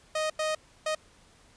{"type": "tone bursts at uneven times", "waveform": "sawtooth", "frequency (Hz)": 622.3, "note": "D#5", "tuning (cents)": 0, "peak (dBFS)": -23, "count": 3, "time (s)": [[0.15, 0.3], [0.39, 0.55], [0.86, 0.95]], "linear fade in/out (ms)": 5, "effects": ["pink hiss -59 dBFS RMS until 1.56 s", "resampled to 22050 Hz"]}